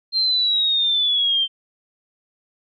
sine linear sweep, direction down, 4186 to 3127 Hz, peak -16 dBFS, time 0.12-1.48 s, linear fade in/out 50 ms, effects none

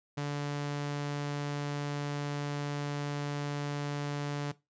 sawtooth tone, 144.7 Hz, D3, 25 cents flat, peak -28 dBFS, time 0.17-4.52 s, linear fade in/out 10 ms, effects noise-tail reverb RT60 0.2 s tail -17 dB re dry + resampled to 16000 Hz

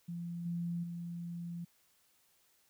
sine tone with level steps, 171.6 Hz, F3, 30 cents flat, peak -38 / -34 / -39 dBFS, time 0.08-1.65 s, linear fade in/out 10 ms, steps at 0.45 / 0.83 s, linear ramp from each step 10 ms, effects white hiss -71 dBFS RMS until 2.69 s

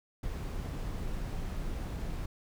brown noise, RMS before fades -36 dBFS, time 0.23-2.26 s, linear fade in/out 5 ms, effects none

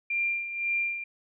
sine tone with tremolo, 2384 Hz, D7, 25 cents sharp, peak -24 dBFS, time 0.1-1.04 s, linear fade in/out 5 ms, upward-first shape sine, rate 1.9 Hz, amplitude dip 65%, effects none

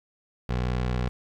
20% pulse tone, 61.7 Hz, B1, 1 cent flat, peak -20 dBFS, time 0.49-1.09 s, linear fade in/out 5 ms, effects low-pass 4000 Hz 12 dB/octave + 9-bit

